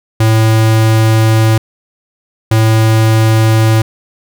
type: tone pair in turn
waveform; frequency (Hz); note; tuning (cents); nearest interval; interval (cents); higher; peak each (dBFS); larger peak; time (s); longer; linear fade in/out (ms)
square; 110.9 / 110.9; A2 / A2; +14 / +14; unison; 0; neither; -7; neither; 0.2-1.58 / 2.51-3.82; first; 5
effects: none